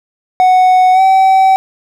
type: tone with pitch glide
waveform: triangle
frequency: 740 to 765.2 Hz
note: F#5 to G5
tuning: 0 to -42 cents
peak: -3 dBFS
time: 0.4-1.56 s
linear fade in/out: 0 ms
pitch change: +58 cents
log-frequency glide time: 0.93-1.01 s
effects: none